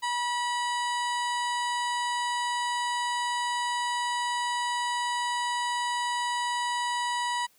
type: harmonic tone with a mistuned harmonic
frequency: 968 Hz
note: B5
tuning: 35 cents flat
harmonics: 1 / 2 / 3 / 4 / 5 / 7 / 8 / 9 / 10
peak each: -28 / -34 / -38 / -40 / -42 / -45 / -46 / -47 / -48 dBFS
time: 0.02-7.47 s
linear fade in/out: 20 ms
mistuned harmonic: 3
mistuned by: +37 cents
effects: white hiss -63 dBFS RMS until 7.58 s